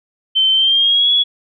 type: tone with pitch glide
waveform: sine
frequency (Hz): 3091 to 3371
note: G7 to G#7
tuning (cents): -25 to +25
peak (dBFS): -10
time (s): 0.35-1.24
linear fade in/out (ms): 20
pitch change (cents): +150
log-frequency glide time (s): 0.53-1.11
effects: none